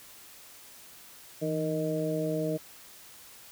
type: harmonic tone with a mistuned harmonic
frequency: 155.5 Hz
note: D#3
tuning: 1 cent flat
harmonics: 1 / 2 / 3 / 4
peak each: -33 / -33 / -33 / -33 dBFS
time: 1.41-2.58 s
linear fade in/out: 20 ms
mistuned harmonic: 1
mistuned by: +72 cents
effects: white hiss -51 dBFS RMS until 3.51 s